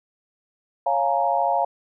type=chord; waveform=sine; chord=Bb minor seventh; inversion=first; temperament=equal with one note detuned; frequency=554.4 / 698.5 / 838.8 / 932.3 Hz; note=Db5 / F5 / Ab5 / Bb5; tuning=0 / 0 / +17 / 0 cents; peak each=-26 / -22 / -24 / -25 dBFS; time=0.86-1.65 s; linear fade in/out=5 ms; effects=none